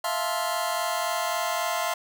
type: chord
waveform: sawtooth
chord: F major seventh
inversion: third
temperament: just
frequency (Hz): 654.8 / 698.5 / 873.1 / 1047.7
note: E5 / F5 / A5 / C6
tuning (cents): -12 / 0 / -14 / +2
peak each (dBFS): -27 / -26 / -30 / -26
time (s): 0.04-1.94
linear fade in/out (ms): 5
effects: none